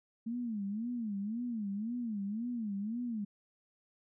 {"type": "tone with vibrato", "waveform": "sine", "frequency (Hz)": 220, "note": "A3", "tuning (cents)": 0, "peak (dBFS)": -34, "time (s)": [0.26, 3.25], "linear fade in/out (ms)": 10, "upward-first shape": "sine", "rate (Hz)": 1.9, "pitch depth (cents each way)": 190, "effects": []}